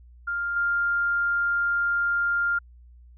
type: tone with level steps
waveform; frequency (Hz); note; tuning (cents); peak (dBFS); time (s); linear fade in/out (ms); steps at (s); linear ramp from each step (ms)
sine; 1400; F6; +4; -25 / -21; 0.27-2.59; 10; 0.56; 5
effects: added 60 Hz sine -47 dBFS peak until 3.17 s